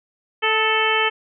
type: harmonic tone with a mistuned harmonic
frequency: 440 Hz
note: A4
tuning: in tune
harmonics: 1 / 2 / 3 / 4 / 5 / 6 / 7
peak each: -24 / -24 / -24 / -24 / -24 / -24 / -24 dBFS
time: 0.42-1.1 s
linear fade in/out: 20 ms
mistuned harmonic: 3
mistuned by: -30 cents
effects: none